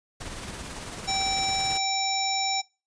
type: noise with tremolo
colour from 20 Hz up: pink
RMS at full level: -36 dBFS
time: 0.2-1.78 s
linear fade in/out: 10 ms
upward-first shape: sine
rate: 18 Hz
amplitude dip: 35%
type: harmonic tone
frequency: 775 Hz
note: G5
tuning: 20 cents flat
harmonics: 1 / 3 / 5 / 7 / 9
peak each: -28 / -33 / -32 / -29 / -33 dBFS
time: 1.07-2.62 s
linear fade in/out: 20 ms
effects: noise-tail reverb RT60 0.3 s tail -23 dB re dry + resampled to 22050 Hz